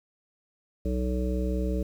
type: harmonic tone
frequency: 62.5 Hz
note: B1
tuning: 21 cents sharp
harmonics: 1 / 3 / 5 / 7 / 9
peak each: -27 / -32 / -34 / -35 / -37 dBFS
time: 0.85-1.83 s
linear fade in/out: 5 ms
effects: 9-bit

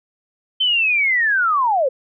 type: linear sweep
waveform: sine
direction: down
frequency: 3106 to 491.7 Hz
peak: -14 dBFS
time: 0.6-1.89 s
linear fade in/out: 10 ms
effects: none

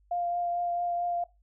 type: tone with vibrato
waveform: sine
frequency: 698.5 Hz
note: F5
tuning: in tune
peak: -27 dBFS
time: 0.11-1.24 s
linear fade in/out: 5 ms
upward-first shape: triangle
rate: 4.5 Hz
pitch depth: 14 cents each way
effects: noise-tail reverb RT60 0.2 s tail -18 dB re dry + added 50 Hz sine -61 dBFS peak until 1.42 s

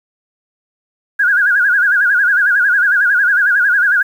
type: tone with vibrato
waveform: sine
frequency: 1539 Hz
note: G6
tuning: 32 cents flat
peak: -9 dBFS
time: 1.19-4.03 s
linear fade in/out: 10 ms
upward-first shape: sine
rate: 11 Hz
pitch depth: 140 cents each way
effects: 7-bit

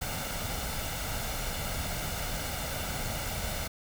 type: noise with comb filter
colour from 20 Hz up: pink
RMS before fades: -34 dBFS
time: 0.01-3.68 s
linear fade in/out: 10 ms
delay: 1.4 ms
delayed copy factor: +0.55
effects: none

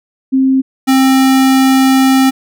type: tone pair in turn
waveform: sine / square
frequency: 264.8 / 264.8 Hz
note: C4 / C4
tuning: +21 / +21 cents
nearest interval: unison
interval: 0 cents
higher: neither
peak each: -7 dBFS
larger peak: neither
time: 0.32-0.62 / 0.87-2.31 s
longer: second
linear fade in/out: 20 ms
effects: none

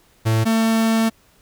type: tone pair in turn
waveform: 45% pulse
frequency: 111.4 / 224.3 Hz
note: A2 / A3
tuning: +22 / +34 cents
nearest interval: octave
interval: 1212 cents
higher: second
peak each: -15 dBFS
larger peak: neither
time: 0.25-0.45 / 0.45-1.1 s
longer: second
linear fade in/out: 20 ms
effects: pink hiss -56 dBFS RMS until 1.41 s

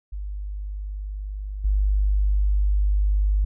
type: tone with level steps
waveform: sine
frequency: 50.2 Hz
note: G1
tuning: 42 cents sharp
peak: -28 / -17 dBFS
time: 0.12-3.45 s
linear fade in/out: 10 ms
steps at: 1.64 s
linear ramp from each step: 10 ms
effects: none

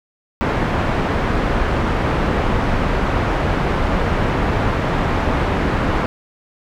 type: low-pass noise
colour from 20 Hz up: pink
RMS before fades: -18 dBFS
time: 0.41-6.06 s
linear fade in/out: 0 ms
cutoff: 1700 Hz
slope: 12 dB/octave
effects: none

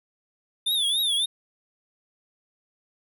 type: tone with vibrato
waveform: square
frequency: 3539 Hz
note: A7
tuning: 9 cents sharp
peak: -22 dBFS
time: 0.66-1.26 s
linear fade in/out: 10 ms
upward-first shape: triangle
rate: 3.6 Hz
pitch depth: 150 cents each way
effects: none

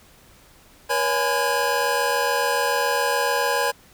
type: tone cluster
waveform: square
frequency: 480.4 / 560 / 838 / 1008 / 1633 Hz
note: B4 / C#5 / G#5 / B5 / G#6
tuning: -48 / +18 / +15 / +35 / -30 cents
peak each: -27 dBFS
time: 0.89-3.72 s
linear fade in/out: 20 ms
effects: pink hiss -52 dBFS RMS until 3.93 s

